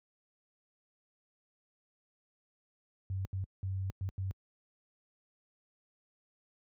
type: tone bursts at uneven times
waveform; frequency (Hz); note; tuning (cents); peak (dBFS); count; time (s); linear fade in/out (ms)
sine; 95.5; G2; -45; -32; 5; 3.1-3.25 / 3.33-3.44 / 3.63-3.9 / 4.01-4.09 / 4.18-4.31; 0
effects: high-pass 60 Hz 12 dB/octave